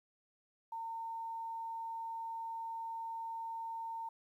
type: tone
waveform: sine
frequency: 910 Hz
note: A#5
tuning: 42 cents flat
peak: -39 dBFS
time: 0.72-4.09 s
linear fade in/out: 5 ms
effects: 12-bit